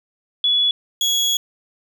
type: tone pair in turn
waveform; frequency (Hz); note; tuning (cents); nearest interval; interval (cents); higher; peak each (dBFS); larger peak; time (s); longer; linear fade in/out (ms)
sine / 30% pulse; 3404 / 3344; G#7 / G#7; +42 / +11; unison; 31; first; -14 / -14; neither; 0.44-0.71 / 1.01-1.37; second; 2
effects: none

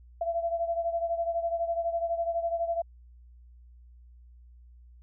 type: beating tone pair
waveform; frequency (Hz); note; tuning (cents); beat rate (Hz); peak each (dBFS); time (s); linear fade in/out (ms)
sine; 672 / 684; E5 / F5; +33 / -36; 12; -28 / -33; 0.21-2.82; 5
effects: added 60 Hz sine -50 dBFS peak until 5.02 s

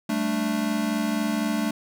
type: chord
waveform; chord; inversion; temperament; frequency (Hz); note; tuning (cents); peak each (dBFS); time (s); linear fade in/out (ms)
square; G suspended second; none; equal; 196 / 220 / 293.7; G3 / A3 / D4; 0 / 0 / 0; -32 / -26 / -29; 0.09-1.71; 5
effects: none

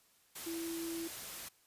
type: tone in noise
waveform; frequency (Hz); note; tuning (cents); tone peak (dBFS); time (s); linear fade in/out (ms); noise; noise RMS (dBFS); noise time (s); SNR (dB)
sine; 332.3; E4; +14; -38; 0.46-1.08; 10; white; -45; 0.35-1.49; +4
effects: white hiss -69 dBFS RMS until 1.66 s + resampled to 32000 Hz

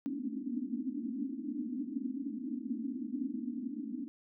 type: band-pass noise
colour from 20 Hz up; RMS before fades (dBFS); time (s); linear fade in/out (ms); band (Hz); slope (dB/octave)
white; -38; 0.06-4.08; 0; 220 to 300; 96
effects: none

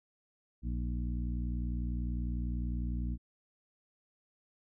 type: harmonic tone with a mistuned harmonic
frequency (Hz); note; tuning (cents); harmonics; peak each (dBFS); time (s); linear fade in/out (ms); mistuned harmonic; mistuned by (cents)
60; B1; -49; 1 / 2 / 3 / 4 / 5; -33 / -41 / -42 / -43 / -49; 0.62-3.18; 50; 5; +62
effects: none

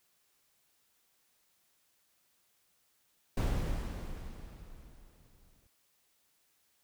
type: noise with exponential decay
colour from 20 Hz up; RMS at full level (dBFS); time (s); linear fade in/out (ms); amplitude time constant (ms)
brown; -28; 3.37-5.67; 5; 500
effects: white hiss -73 dBFS RMS until 6.83 s

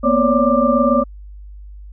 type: tone cluster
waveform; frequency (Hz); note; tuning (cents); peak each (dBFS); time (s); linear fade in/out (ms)
sine; 233.3 / 251.2 / 552 / 579 / 1185; A#3 / B3 / C#5 / D5 / D6; +2 / +30 / -7 / -25 / +15; -18; 0.03-1.04; 20
effects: added 50 Hz sine -33 dBFS peak until 1.92 s

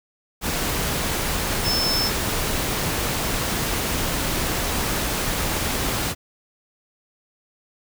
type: tone in noise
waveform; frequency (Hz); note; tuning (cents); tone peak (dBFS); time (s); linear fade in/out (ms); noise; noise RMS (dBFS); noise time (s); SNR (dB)
sine; 5274; E8; 0; -21; 1.63-2.11; 50; pink; -24; 0.41-6.15; 0
effects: none

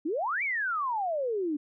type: exponential two-way sweep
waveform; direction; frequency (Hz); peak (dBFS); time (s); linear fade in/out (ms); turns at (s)
sine; up then down; 283.1 to 2361 to 283.1; -27; 0.05-1.57; 10; 0.43
effects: none

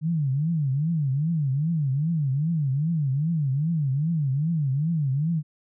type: tone with vibrato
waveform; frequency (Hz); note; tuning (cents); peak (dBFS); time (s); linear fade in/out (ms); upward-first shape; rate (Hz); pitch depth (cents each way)
sine; 149.1; D3; +27; -21; 0.01-5.43; 50; triangle; 2.5; 260
effects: none

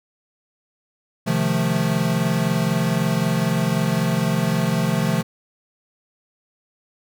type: chord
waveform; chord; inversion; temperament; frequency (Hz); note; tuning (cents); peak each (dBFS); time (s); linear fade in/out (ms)
square; F dominant seventh; second; equal with one note detuned; 130.81 / 154.76 / 174.61 / 220; C3 / Eb3 / F3 / A3; 0 / -9 / 0 / 0; -26 / -25 / -23 / -25; 1.26-5.23; 20
effects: none

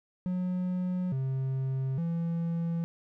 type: tone with pitch steps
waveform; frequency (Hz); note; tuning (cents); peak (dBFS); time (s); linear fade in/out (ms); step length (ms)
triangle; 181.7 / 132.8 / 167.8; F#3 / C3 / E3; -31 / +26 / +31; -26; 0.26-2.84; 0; 860
effects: none

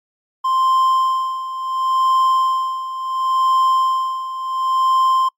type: tone with tremolo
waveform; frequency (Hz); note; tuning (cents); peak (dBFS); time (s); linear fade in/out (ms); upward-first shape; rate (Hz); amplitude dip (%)
triangle; 1046.5; C6; 0; -10; 0.44-5.29; 10; sine; 0.71; 75
effects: noise-tail reverb RT60 0.1 s tail -24 dB re dry + MP3 96 kbps

